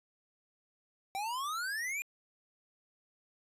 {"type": "exponential sweep", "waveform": "square", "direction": "up", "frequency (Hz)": [764, 2467], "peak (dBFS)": -35, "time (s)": [1.15, 2.02], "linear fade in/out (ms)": 0, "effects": ["resampled to 32000 Hz"]}